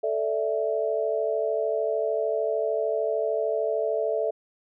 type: chord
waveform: sine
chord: A suspended fourth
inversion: none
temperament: just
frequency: 440 / 586.7 / 660 Hz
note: A4 / D5 / E5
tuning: 0 / -2 / +2 cents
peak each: -27 / -29 / -27 dBFS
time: 0.03-4.31 s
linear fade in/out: 10 ms
effects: none